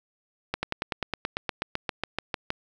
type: slowing click train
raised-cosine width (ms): 0.3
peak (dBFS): -11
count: 17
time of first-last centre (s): 0.54-2.504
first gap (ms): 90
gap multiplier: 1.04
effects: 8-bit